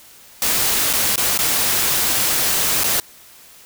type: noise with dropouts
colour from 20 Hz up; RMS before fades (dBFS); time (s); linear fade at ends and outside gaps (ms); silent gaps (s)
white; -18; 0.42-3; 1; 0.93-0.935 / 1.158-1.178 / 1.376-1.389 / 2.836-2.842
effects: white hiss -45 dBFS RMS until 3.65 s